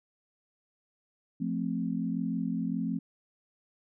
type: chord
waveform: sine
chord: F major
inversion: none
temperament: equal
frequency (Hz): 174.61 / 220 / 261.6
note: F3 / A3 / C4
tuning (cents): 0 / 0 / 0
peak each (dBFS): -33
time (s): 1.4-2.99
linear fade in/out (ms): 10
effects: none